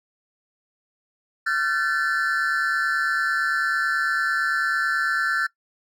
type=tone cluster; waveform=triangle; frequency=1372 / 1521 / 1753 Hz; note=F6 / F#6 / A6; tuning=-31 / +47 / -7 cents; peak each=-23 dBFS; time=1.46-5.47 s; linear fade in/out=10 ms; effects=noise-tail reverb RT60 0.1 s tail -19 dB re dry